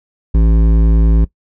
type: tone with hard clipping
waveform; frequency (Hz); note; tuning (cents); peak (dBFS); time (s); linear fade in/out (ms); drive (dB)
sine; 55; A1; 0; -9; 0.34-1.25; 10; 12
effects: noise-tail reverb RT60 0.1 s tail -19 dB re dry